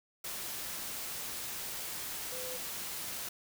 sine tone in noise, 507 Hz, B4, 45 cents sharp, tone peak -43 dBFS, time 2.32-2.57 s, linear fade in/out 5 ms, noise white, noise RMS -40 dBFS, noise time 0.24-3.29 s, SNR -6 dB, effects none

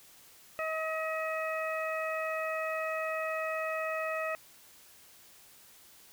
harmonic tone, 636 Hz, D#5, 38 cents sharp, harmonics 1 / 2 / 3 / 4, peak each -34 / -37 / -39 / -40 dBFS, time 0.59-4.35 s, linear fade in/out 0 ms, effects white hiss -57 dBFS RMS until 6.12 s

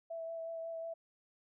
sine tone with vibrato, 659 Hz, E5, 1 cent flat, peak -39 dBFS, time 0.1-0.94 s, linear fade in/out 10 ms, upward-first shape sine, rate 5.5 Hz, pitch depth 14 cents each way, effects none

